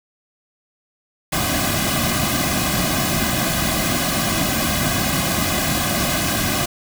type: noise with comb filter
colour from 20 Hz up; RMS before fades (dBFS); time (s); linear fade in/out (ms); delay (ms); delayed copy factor
pink; -20; 1.32-6.66; 10; 2.2; -0.95
effects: none